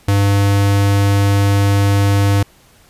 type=tone; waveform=square; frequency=100 Hz; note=G2; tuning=35 cents sharp; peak=-11 dBFS; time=0.08-2.43 s; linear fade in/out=5 ms; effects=pink hiss -49 dBFS RMS until 2.89 s + resampled to 32000 Hz